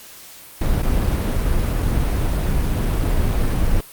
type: noise with dropouts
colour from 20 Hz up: brown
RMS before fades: -18 dBFS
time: 0.61-3.81 s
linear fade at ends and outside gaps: 5 ms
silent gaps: 0.823-0.829 s
effects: white hiss -41 dBFS RMS until 3.92 s + Opus 48 kbps